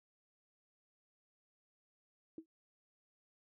sine tone with exponential decay, 322.4 Hz, E4, 38 cents flat, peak -40 dBFS, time 2.38-2.46 s, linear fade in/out 2 ms, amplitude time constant 16 ms, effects none

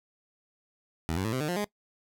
15% pulse tone with pitch steps, 81.2 / 94.9 / 110.92 / 129.64 / 151.52 / 177.1 / 207 Hz, E2 / F#2 / A2 / C3 / D#3 / F3 / G#3, -26 / +44 / +14 / -16 / -46 / +24 / -5 cents, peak -22 dBFS, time 1.09-1.643 s, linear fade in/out 0 ms, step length 79 ms, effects noise-tail reverb RT60 0.1 s tail -21 dB re dry

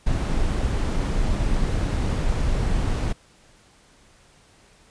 brown noise, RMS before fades -22 dBFS, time 0.06-3.13 s, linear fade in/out 10 ms, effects pink hiss -55 dBFS RMS until 4.9 s + resampled to 22050 Hz

